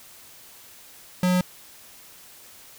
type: tone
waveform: square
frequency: 181.3 Hz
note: F#3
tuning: 35 cents flat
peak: -19 dBFS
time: 1.23-1.41 s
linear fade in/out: 2 ms
effects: white hiss -48 dBFS RMS until 2.78 s